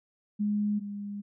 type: tone pair in turn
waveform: sine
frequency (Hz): 207.7 / 203.5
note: G#3 / G#3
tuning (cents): 0 / -35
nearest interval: unison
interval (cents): 35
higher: first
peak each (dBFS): -25 / -34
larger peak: first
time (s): 0.39-0.8 / 0.8-1.22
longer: second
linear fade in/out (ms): 20
effects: none